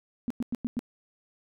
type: tone bursts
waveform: sine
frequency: 239.3 Hz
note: A#3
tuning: 46 cents sharp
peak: -26 dBFS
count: 5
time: 0.28-0.792 s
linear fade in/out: 0 ms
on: 24 ms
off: 98 ms
effects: none